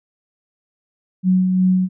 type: tone with tremolo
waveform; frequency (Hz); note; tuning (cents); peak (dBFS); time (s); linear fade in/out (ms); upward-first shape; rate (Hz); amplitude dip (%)
sine; 185; F#3; 0; -11; 1.23-1.89; 50; sine; 2.8; 35
effects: none